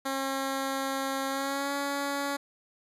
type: tone with pitch glide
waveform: 10% pulse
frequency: 270 to 281.5 Hz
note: C#4 to C#4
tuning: -45 to +27 cents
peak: -21 dBFS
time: 0.05-2.37 s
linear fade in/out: 10 ms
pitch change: +72 cents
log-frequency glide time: 1.28-1.73 s
effects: resampled to 32000 Hz